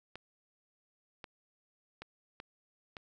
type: clicks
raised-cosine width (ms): 0.3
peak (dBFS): -28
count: 5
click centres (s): 0.156 / 1.242 / 2.02 / 2.401 / 2.968
effects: none